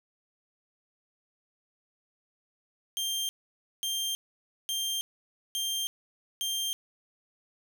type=tone bursts; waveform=sawtooth; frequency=3178 Hz; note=G7; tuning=23 cents sharp; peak=-26 dBFS; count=5; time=2.97-6.73 s; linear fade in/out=0 ms; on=320 ms; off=540 ms; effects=none